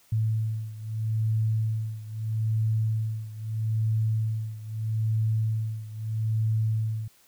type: beating tone pair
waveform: sine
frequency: 109.9 / 110.68 Hz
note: A2 / A2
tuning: -2 / +11 cents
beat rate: 0.78 Hz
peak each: -26 / -29 dBFS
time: 0.12-7.08 s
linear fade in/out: 5 ms
effects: white hiss -60 dBFS RMS until 7.27 s